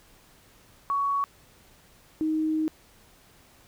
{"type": "tone pair in turn", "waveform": "sine", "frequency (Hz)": [1120, 313.3], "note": ["C#6", "D#4"], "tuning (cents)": [18, 12], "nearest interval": "octave + minor seventh", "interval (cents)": 2206, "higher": "first", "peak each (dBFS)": -23, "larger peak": "neither", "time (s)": [[0.9, 1.24], [2.21, 2.68]], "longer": "second", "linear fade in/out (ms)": 0, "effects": ["pink hiss -57 dBFS RMS until 3.67 s"]}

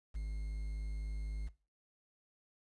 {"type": "tone with quantisation", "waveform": "triangle", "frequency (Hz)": 51.91, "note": "G#1", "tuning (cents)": 0, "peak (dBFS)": -34, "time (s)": [0.14, 1.49], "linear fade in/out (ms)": 20, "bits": 10, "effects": ["noise-tail reverb RT60 0.3 s tail -17 dB re dry", "resampled to 24000 Hz"]}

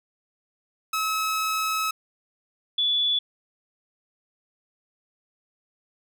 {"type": "tone pair in turn", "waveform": ["sawtooth", "sine"], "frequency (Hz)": [1289, 3441], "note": ["E6", "A7"], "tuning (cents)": [-39, -39], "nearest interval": "octave + perfect fourth", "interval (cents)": 1700, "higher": "second", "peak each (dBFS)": -20, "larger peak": "neither", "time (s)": [[0.93, 1.91], [2.78, 3.19]], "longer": "first", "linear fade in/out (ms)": 5, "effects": []}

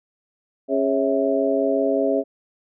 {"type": "harmonic tone with a mistuned harmonic", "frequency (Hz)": 137.1, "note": "C#3", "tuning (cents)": -19, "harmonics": [2, 3, 4, 5], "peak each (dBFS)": [-23, -23, -23, -23], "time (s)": [0.68, 2.24], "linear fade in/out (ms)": 50, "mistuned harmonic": 5, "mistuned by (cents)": -82, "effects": []}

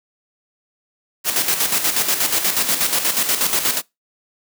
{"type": "noise with tremolo", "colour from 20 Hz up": "white", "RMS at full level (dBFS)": -17, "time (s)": [1.24, 3.82], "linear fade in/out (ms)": 50, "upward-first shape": "square", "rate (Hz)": 8.3, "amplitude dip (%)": 55, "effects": ["noise-tail reverb RT60 0.2 s tail -24 dB re dry", "high-pass 150 Hz 12 dB/octave"]}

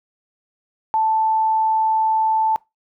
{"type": "tone", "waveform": "sine", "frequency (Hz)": 880, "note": "A5", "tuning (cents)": 0, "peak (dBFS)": -15, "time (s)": [0.94, 2.56], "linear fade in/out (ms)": 0, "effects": ["noise-tail reverb RT60 0.2 s tail -22 dB re dry"]}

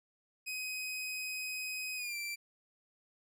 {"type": "tone with pitch glide", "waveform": "sawtooth", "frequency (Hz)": [2517, 2348], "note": ["D#7", "D7"], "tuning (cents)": [19, -1], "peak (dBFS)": -34, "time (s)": [0.46, 2.36], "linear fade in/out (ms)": 20, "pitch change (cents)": -120, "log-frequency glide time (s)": [1.96, 2.16], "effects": []}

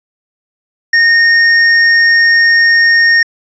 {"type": "tone with tanh clipping", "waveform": "triangle", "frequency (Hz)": 1844, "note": "A#6", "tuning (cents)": -19, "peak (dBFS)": -7, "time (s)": [0.93, 3.23], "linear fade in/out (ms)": 5, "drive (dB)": 17, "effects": ["resampled to 16000 Hz"]}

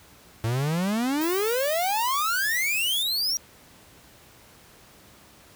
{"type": "exponential sweep", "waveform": "45% pulse", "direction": "up", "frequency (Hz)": [109.7, 5800], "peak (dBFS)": -23, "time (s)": [0.44, 3.37], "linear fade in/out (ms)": 0}
{"type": "noise", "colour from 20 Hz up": "violet", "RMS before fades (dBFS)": -34, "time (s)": [1.21, 3.03], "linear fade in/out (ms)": 5}
{"effects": ["pink hiss -52 dBFS RMS until 5.55 s", "high-pass 60 Hz 12 dB/octave"]}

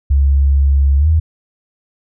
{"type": "tone with pitch glide", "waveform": "sine", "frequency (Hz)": [69.3, 79.6], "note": ["C#2", "D#2"], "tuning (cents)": [0, 40], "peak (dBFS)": -8, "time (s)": [0.1, 1.2], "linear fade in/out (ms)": 10, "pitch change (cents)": 240, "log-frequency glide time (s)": [0.98, 1.08], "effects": []}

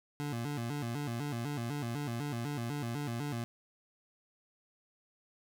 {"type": "tone with vibrato", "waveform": "25% pulse", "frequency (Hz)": 130.81, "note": "C3", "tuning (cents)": 0, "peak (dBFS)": -31, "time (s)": [0.2, 3.44], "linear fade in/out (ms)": 0, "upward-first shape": "square", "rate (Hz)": 4, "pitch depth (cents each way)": 190, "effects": []}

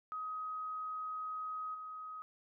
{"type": "tone with level steps", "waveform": "sine", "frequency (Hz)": 1261, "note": "D#6", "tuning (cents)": 23, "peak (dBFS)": [-38, -43], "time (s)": [0.12, 2.22], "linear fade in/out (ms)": 0, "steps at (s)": 1.74, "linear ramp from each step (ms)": 10, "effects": []}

